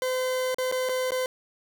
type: tone with dropouts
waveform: 40% pulse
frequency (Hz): 512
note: C5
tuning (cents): -38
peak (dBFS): -24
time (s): 0.02-1.26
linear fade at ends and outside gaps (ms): 1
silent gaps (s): 0.545-0.584 / 0.715-0.723 / 0.889-0.893 / 1.107-1.119
effects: none